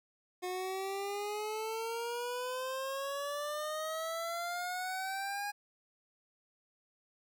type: exponential sweep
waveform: 25% pulse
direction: up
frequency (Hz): 360.8 to 824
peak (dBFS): -32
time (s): 0.42-5.52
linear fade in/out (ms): 20
effects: 12-bit